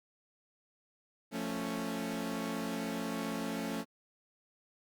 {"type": "chord", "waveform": "sawtooth", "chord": "F augmented", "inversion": "none", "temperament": "equal with one note detuned", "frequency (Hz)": [174.61, 221.5, 277.2], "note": ["F3", "A3", "C#4"], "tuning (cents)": [0, 12, 0], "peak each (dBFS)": [-38, -34, -35], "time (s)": [1.31, 3.85], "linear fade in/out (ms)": 50, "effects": ["Opus 48 kbps"]}